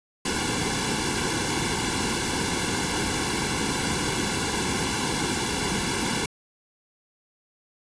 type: noise with comb filter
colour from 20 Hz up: pink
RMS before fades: -26 dBFS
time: 0.25-6.26 s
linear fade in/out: 5 ms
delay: 1.6 ms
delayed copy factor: -0.9
effects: resampled to 22050 Hz